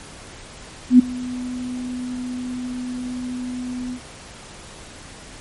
sine tone with ADSR envelope, 249.8 Hz, B3, 20 cents sharp, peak -3 dBFS, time 0.9-4 s, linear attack 92 ms, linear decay 10 ms, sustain -22 dB, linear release 73 ms, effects pink hiss -40 dBFS RMS until 5.4 s + MP3 48 kbps

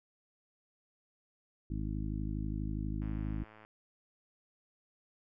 harmonic tone, 52.3 Hz, G#1, 13 cents sharp, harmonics 1 / 2 / 3 / 4 / 5 / 6, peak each -37 / -40 / -42 / -43 / -44 / -45 dBFS, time 1.7-3.44 s, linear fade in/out 5 ms
click train, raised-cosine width 0.5 ms, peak -40 dBFS, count 69, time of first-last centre 3.02-3.65 s, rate 108 Hz
effects none

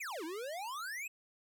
square exponential two-way sweep, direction down then up, 2637 to 304.3 to 2637 Hz, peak -40 dBFS, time 0-1.08 s, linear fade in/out 10 ms, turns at 0.24 s, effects none

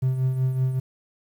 triangle tone with tremolo, 130 Hz, C3, 11 cents flat, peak -15 dBFS, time 0.02-0.8 s, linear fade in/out 10 ms, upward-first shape triangle, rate 5.3 Hz, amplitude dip 65%, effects tanh soft clip ceiling -12 dBFS + 9-bit

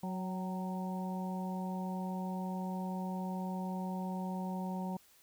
harmonic tone with a mistuned harmonic, 185 Hz, F#3, in tune, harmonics 1 / 2 / 3 / 4 / 5, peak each -36 / -49 / -48 / -46 / -45 dBFS, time 0.03-4.97 s, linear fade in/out 5 ms, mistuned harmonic 4, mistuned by +41 cents, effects white hiss -64 dBFS RMS until 5.22 s

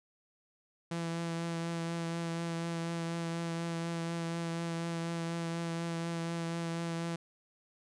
sawtooth tone with vibrato, 167.5 Hz, E3, 28 cents sharp, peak -30 dBFS, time 0.91-7.16 s, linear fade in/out 5 ms, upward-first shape triangle, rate 4.1 Hz, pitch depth 18 cents each way, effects resampled to 22050 Hz

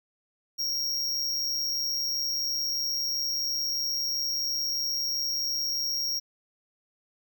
square tone with amplitude modulation, 5588 Hz, F8, in tune, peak -25 dBFS, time 0.58-6.2 s, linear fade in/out 20 ms, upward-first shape sine, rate 143 Hz, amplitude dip 50%, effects none

